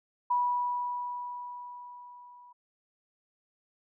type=tone with level ramp; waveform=sine; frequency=978 Hz; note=B5; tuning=17 cents flat; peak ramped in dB=-23 to -51 dBFS; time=0.3-2.53 s; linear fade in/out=10 ms; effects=none